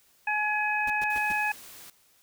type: harmonic tone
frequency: 844 Hz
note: G#5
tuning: 28 cents sharp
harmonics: 1 / 2 / 3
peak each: -29 / -29 / -29 dBFS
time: 0.27-1.52 s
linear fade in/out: 5 ms
type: noise bursts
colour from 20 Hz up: pink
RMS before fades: -40 dBFS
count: 4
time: 0.87-1.328 s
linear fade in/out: 5 ms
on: 32 ms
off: 110 ms
type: noise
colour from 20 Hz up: white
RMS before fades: -47 dBFS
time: 1.1-1.9 s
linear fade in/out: 2 ms
effects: white hiss -63 dBFS RMS until 2.22 s